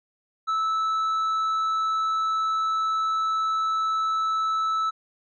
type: tone with tanh clipping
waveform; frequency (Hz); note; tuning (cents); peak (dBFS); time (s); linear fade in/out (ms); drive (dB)
sine; 1309; E6; -13; -23; 0.47-4.91; 20; 5
effects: none